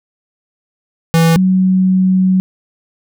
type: tone pair in turn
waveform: square / sine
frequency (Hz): 164.81 / 186.82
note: E3 / F#3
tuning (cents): 0 / +17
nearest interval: major second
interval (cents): 217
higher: second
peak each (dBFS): -8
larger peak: neither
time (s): 1.14-1.36 / 1.36-2.4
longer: second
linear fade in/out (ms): 0
effects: none